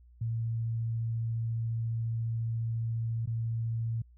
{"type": "tone with dropouts", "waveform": "sine", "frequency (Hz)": 114.3, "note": "A#2", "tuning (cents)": -34, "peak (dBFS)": -29, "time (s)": [0.21, 4.02], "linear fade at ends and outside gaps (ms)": 5, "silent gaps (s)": [3.259, 3.273], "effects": ["added 60 Hz sine -54 dBFS peak until 4.17 s"]}